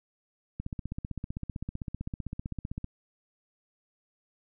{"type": "click train", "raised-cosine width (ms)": 5, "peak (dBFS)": -22, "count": 36, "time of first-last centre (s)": [0.6, 2.844], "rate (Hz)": 15.6, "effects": []}